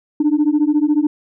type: beating tone pair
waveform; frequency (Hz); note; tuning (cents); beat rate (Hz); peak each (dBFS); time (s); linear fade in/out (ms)
sine; 291.9 / 305.9; D4 / D#4; -10 / -29; 14; -14; 0.2-1.07; 5
effects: tanh soft clip ceiling -8 dBFS